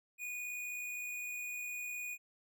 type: tone with amplitude modulation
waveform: square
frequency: 2461 Hz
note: D#7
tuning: 20 cents flat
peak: -39 dBFS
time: 0.18-2.18 s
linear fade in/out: 50 ms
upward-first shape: sine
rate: 59.6 Hz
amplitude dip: 25%
effects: none